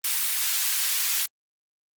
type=high-pass noise; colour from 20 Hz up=white; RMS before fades=-25 dBFS; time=0.04-1.26 s; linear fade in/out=5 ms; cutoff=1600 Hz; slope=12 dB/octave; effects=Opus 24 kbps

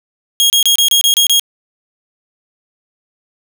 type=tone bursts; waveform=sawtooth; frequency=3270 Hz; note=G#7; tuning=28 cents flat; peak=-5 dBFS; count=8; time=0.4-1.396 s; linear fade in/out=0 ms; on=100 ms; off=28 ms; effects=none

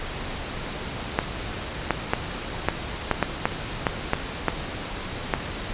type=clicks; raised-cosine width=0.5 ms; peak=-4 dBFS; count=11; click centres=1.189 / 1.907 / 2.135 / 2.686 / 3.113 / 3.227 / 3.455 / 3.868 / 4.134 / 4.483 / 5.338 s; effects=pink hiss -32 dBFS RMS until 5.73 s + resampled to 8000 Hz

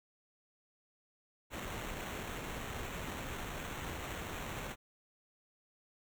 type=noise with sample-and-hold; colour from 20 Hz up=pink; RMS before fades=-42 dBFS; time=1.5-4.76 s; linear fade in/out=50 ms; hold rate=4900 Hz; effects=none

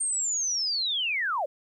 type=linear sweep; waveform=sine; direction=down; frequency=8760 to 510 Hz; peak=-25 dBFS; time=0-1.46 s; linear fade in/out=10 ms; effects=11-bit

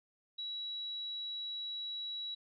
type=tone; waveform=sine; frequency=3900 Hz; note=B7; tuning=23 cents flat; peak=-38 dBFS; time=0.38-2.35 s; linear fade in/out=10 ms; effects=none

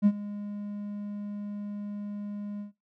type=tone with ADSR envelope; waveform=triangle; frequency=205.5 Hz; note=G#3; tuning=18 cents flat; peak=-13 dBFS; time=0.02-2.72 s; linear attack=41 ms; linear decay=55 ms; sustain=-19 dB; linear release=120 ms; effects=noise-tail reverb RT60 0.2 s tail -18 dB re dry + tanh soft clip ceiling -11 dBFS

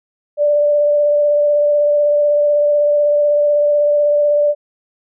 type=tone with vibrato; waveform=sine; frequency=587.3 Hz; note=D5; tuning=in tune; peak=-10 dBFS; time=0.37-4.55 s; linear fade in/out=50 ms; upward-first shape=sine; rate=16 Hz; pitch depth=13 cents each way; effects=none

